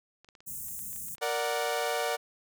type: clicks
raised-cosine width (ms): 0.2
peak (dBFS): -36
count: 12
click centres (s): 0.246 / 0.288 / 0.352 / 0.405 / 0.684 / 0.792 / 0.93 / 0.962 / 1.084 / 1.151 / 1.182 / 1.247
type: band-stop noise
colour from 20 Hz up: white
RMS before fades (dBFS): -39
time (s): 0.46-1.16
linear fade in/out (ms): 20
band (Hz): 240 to 6700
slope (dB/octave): 48
type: chord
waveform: sawtooth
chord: Bb augmented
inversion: none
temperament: equal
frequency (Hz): 466.2 / 587.3 / 740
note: Bb4 / D5 / F#5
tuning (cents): 0 / 0 / 0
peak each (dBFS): -29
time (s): 1.21-2.17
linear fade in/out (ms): 20
effects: none